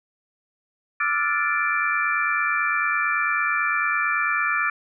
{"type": "tone cluster", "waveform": "sine", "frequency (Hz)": [1177, 1332, 1421, 1755, 2349], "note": ["D6", "E6", "F6", "A6", "D7"], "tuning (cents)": [3, 18, 30, -5, 0], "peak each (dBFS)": [-28, -27, -27, -25, -26], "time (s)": [1, 4.7], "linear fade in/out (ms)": 5, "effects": []}